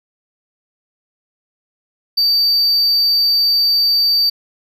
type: tone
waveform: triangle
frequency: 4623 Hz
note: D8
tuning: 28 cents flat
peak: -10 dBFS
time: 2.17-4.3 s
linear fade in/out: 10 ms
effects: none